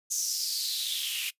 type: noise with high-pass filter sweep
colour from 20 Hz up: white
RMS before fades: -31 dBFS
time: 0.1-1.31 s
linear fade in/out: 20 ms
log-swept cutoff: 6400 to 2600 Hz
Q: 5.9
effects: noise-tail reverb RT60 0.1 s tail -20 dB re dry + resampled to 32000 Hz